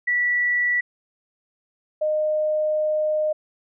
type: tone pair in turn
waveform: sine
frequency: 1950 / 613.9 Hz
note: B6 / D#5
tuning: -23 / -23 cents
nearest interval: octave + minor sixth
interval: 2000 cents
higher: first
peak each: -18 / -19 dBFS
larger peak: first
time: 0.07-0.81 / 2.01-3.33 s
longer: second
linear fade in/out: 10 ms
effects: none